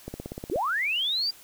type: click train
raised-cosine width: 2 ms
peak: -21 dBFS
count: 9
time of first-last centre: 0.08-0.559 s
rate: 16.7 Hz
type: linear sweep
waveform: sine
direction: up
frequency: 275.8 to 4846 Hz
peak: -24 dBFS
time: 0.51-1.31 s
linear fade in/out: 10 ms
effects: white hiss -51 dBFS RMS until 1.43 s